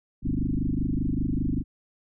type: tone with frequency modulation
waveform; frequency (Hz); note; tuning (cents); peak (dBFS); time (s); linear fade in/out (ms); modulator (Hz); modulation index
sine; 146.83; D3; 0; -23; 0.22-1.64; 50; 25.1; 5.9
effects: none